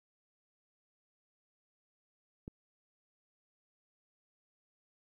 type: click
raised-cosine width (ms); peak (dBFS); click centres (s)
3; -30; 2.479
effects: 12-bit